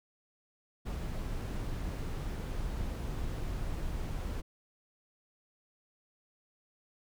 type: noise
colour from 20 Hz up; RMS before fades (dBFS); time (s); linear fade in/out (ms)
brown; -36; 0.85-4.42; 20
effects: none